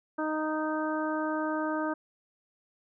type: harmonic tone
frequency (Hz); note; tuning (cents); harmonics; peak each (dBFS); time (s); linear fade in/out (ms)
310; D#4; -6; 1 / 2 / 3 / 4 / 5; -31 / -34 / -36 / -37 / -38; 0.18-1.94; 10
effects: none